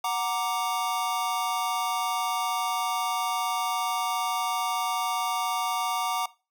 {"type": "chord", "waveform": "square", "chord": "Gb augmented", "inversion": "none", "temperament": "equal", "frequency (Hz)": [740, 932.3, 1174.7], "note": ["Gb5", "Bb5", "D6"], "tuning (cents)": [0, 0, 0], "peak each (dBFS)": -31, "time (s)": [0.04, 6.26], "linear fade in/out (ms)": 5, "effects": ["noise-tail reverb RT60 0.3 s tail -19 dB re dry"]}